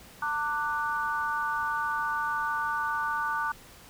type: chord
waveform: sine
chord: D major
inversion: second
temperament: equal with one note detuned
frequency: 901.1 / 1174.7 / 1480 Hz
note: A5 / D6 / F#6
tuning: +41 / 0 / 0 cents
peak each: -32 / -31 / -31 dBFS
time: 0.22-3.52 s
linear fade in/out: 5 ms
effects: pink hiss -51 dBFS RMS until 3.89 s